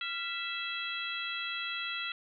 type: harmonic tone with a mistuned harmonic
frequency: 659.3 Hz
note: E5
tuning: in tune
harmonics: 2 / 3 / 4 / 5 / 6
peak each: -40 / -42 / -39 / -39 / -43 dBFS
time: 0.01-2.12 s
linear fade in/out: 2 ms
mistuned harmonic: 2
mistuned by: +82 cents
effects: none